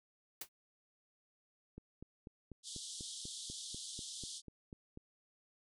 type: noise with exponential decay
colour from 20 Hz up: white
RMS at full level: -38 dBFS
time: 0.41-0.49 s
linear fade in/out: 5 ms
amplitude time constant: 16 ms
type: click train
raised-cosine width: 3 ms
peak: -36 dBFS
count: 14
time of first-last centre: 1.78-4.974 s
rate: 4.07 Hz
type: band-pass noise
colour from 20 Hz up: pink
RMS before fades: -47 dBFS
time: 2.63-4.42 s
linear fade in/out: 50 ms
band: 3200 to 10000 Hz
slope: 96 dB/octave
effects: none